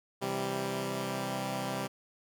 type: chord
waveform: 10% pulse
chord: C major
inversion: none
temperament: equal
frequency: 130.81 / 164.81 / 196 Hz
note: C3 / E3 / G3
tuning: 0 / 0 / 0 cents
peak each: -28 / -33 / -27 dBFS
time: 0.21-1.88 s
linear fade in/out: 20 ms
effects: none